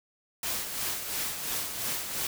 white noise with tremolo, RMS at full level -31 dBFS, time 0.43-2.27 s, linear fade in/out 2 ms, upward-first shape sine, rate 2.9 Hz, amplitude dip 50%, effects none

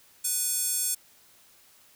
square tone with high-pass filter, 493.9 Hz, B4, in tune, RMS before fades -28 dBFS, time 0.24-0.95 s, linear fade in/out 10 ms, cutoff 8300 Hz, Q 2, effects white hiss -58 dBFS RMS until 1.95 s

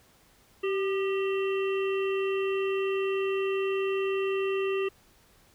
harmonic tone with a mistuned harmonic, 387.4 Hz, G4, 20 cents flat, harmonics 1 / 3 / 5 / 7 / 8, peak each -26 / -38 / -42 / -37 / -46 dBFS, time 0.63-4.89 s, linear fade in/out 10 ms, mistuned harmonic 3, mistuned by +60 cents, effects pink hiss -61 dBFS RMS until 5.54 s

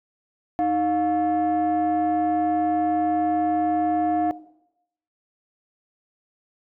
sine tone pair together, 311.1 / 710.4 Hz, D#4 / F5, 0 / +29 cents, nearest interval octave + major second, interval 1429 cents, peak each -22 / -19 dBFS, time 0.59-4.31 s, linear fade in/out 0 ms, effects noise-tail reverb RT60 0.8 s tail -18 dB re dry + tanh soft clip ceiling -16 dBFS

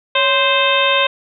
harmonic tone with a mistuned harmonic, 522 Hz, C5, 4 cents flat, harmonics 1 / 2 / 3 / 4 / 5 / 6 / 7, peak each -18 / -18 / -22 / -24 / -18 / -21 / -20 dBFS, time 0.15-1.07 s, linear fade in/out 5 ms, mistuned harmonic 1, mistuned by +110 cents, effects none

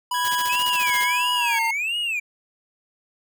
square tone with pitch glide, 987.8 to 911.1 Hz, B5 to A#5, 0 to -40 cents, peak -23 dBFS, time 0.11-1.71 s, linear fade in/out 5 ms, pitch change -140 cents, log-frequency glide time 1.35-1.58 s
30% pulse tone with tremolo, 1652 Hz, G#6, 10 cents flat, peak -21 dBFS, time 0.14-1.59 s, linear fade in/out 5 ms, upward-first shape triangle, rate 1.5 Hz, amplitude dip 80%
white noise bursts, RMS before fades -31 dBFS, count 12, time 0.24-1.046 s, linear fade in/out 10 ms, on 47 ms, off 22 ms
triangle tone with vibrato, 2473 Hz, D#7, 11 cents flat, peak -21 dBFS, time 0.49-2.2 s, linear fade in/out 10 ms, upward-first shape sine, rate 1.5 Hz, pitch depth 270 cents each way
effects none

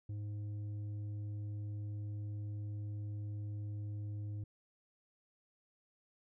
sine tone with tanh clipping, 103.83 Hz, G#2, in tune, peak -40 dBFS, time 0.09-4.44 s, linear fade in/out 5 ms, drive 6 dB, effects none

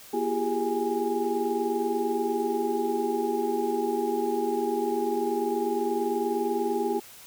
sine tone cluster, 241.1 / 339.8 / 388.2 / 408.4 / 825 Hz, B3 / F4 / G4 / G#4 / G#5, -41 / -47 / -17 / -29 / -12 cents, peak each -33 / -31 / -31 / -29 / -31 dBFS, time 0.13-7 s, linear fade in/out 10 ms, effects white hiss -48 dBFS RMS until 7.26 s

